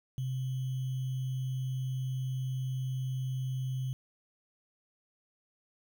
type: tone with sample-and-hold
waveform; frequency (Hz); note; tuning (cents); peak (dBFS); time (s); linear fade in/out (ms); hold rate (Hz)
sine; 130; C3; -11; -31; 0.18-3.93; 0; 3150
effects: none